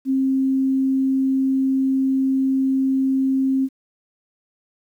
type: tone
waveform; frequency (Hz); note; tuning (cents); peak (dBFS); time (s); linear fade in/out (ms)
sine; 266.3; C4; +31; -16; 0.05-3.69; 50
effects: 9-bit